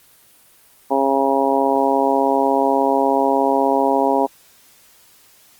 harmonic tone, 136.5 Hz, C#3, 26 cents flat, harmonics 2 / 3 / 4 / 5 / 6 / 7, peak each -21 / -21 / -21 / -21 / -21 / -21 dBFS, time 0.9-4.27 s, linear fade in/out 20 ms, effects white hiss -51 dBFS RMS until 5.59 s + Opus 24 kbps

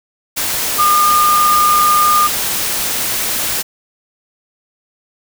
sine tone in noise, 1212 Hz, D#6, 46 cents flat, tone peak -9 dBFS, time 0.78-2.28 s, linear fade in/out 20 ms, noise white, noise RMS -18 dBFS, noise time 0.36-3.63 s, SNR +6 dB, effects none

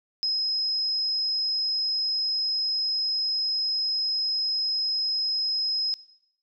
sine tone, 5110 Hz, D#8, 45 cents sharp, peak -23 dBFS, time 0.23-5.94 s, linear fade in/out 0 ms, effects noise-tail reverb RT60 0.8 s tail -19 dB re dry

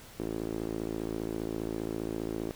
sawtooth tone with band-pass filter, 55 Hz, A1, in tune, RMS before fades -35 dBFS, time 0.19-2.51 s, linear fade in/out 0 ms, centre 350 Hz, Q 2.8, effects pink hiss -51 dBFS RMS until 2.55 s

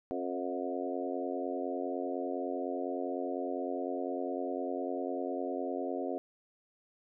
harmonic tone with a mistuned harmonic, 89.9 Hz, F#2, 49 cents flat, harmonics 3 / 4 / 5 / 6 / 7 / 8, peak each -38 / -39 / -40 / -41 / -41 / -42 dBFS, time 0.11-6.18 s, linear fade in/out 0 ms, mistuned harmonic 7, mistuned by +16 cents, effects none

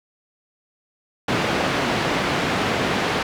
pink band-pass noise, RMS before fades -22 dBFS, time 1.28-3.23 s, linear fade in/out 5 ms, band 150 to 3200 Hz, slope 12 dB/octave, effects none

